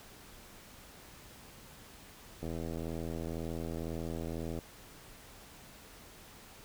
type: click train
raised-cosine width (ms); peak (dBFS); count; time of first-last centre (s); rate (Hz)
2; -26; 178; 2.43-4.589; 82
effects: pink hiss -54 dBFS RMS until 6.64 s